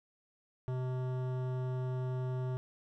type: tone with hard clipping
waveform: sine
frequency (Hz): 127.8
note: C3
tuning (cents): -40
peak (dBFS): -35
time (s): 0.68-2.57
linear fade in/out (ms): 0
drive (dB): 15
effects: none